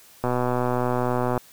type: click train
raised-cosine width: 1 ms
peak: -10 dBFS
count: 142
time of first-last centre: 0.24-1.377 s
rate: 124 Hz
effects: white hiss -51 dBFS RMS until 1.52 s